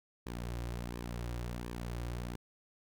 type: tone with flanger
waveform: sawtooth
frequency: 59.5 Hz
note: A#1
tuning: 36 cents sharp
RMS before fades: -40 dBFS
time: 0.26-2.36 s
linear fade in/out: 5 ms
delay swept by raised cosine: 1.4 to 4.7 ms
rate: 1.4 Hz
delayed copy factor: -0.6
effects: none